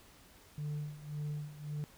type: tone with tremolo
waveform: sine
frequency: 148.6 Hz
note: D3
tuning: 21 cents sharp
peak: -32 dBFS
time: 0.58-1.84 s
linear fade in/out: 0 ms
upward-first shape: sine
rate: 1.8 Hz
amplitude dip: 85%
effects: tanh soft clip ceiling -34 dBFS + pink hiss -60 dBFS RMS until 1.97 s